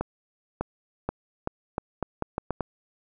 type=accelerating click train; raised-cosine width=1 ms; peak=-13 dBFS; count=10; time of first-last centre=0.01-2.607 s; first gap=600 ms; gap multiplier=0.8; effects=none